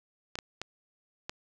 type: clicks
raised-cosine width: 0.2 ms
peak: -18 dBFS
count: 4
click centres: 0.355 / 0.388 / 0.616 / 1.295 s
effects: none